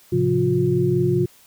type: tone cluster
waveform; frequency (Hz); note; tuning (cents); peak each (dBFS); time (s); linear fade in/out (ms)
sine; 109.9 / 134.6 / 175.9 / 357.1; A2 / C3 / F3 / F4; -2 / +49 / +13 / +39; -26 / -21 / -24 / -19; 0.12-1.26; 10
effects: white hiss -52 dBFS RMS until 1.46 s